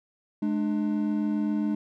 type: tone pair together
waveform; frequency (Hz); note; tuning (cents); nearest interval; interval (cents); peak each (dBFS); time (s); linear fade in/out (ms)
triangle; 211.2 / 298.7; G#3 / D4; +29 / +29; tritone; 600; -24 / -26; 0.42-1.75; 5
effects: none